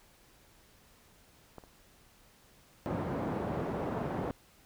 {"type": "clicks", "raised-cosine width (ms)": 1, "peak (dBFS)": [-31, -39], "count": 2, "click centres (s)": [1.583, 1.638]}
{"type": "band-pass noise", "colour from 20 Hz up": "pink", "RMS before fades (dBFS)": -35, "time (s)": [2.86, 4.31], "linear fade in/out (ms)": 0, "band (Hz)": [120, 840], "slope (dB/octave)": 12}
{"effects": ["pink hiss -62 dBFS RMS until 4.65 s"]}